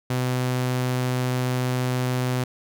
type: tone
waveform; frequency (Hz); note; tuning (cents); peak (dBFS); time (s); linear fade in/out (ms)
sawtooth; 126.5; B2; +42; -18; 0.1-2.44; 5
effects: none